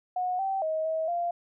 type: tone with pitch steps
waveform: sine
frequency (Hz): 729 / 774 / 632 / 640 / 693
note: F#5 / G5 / D#5 / D#5 / F5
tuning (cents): -26 / -22 / +27 / +49 / -14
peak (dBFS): -26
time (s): 0.16-1.31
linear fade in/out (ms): 5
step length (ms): 230
effects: none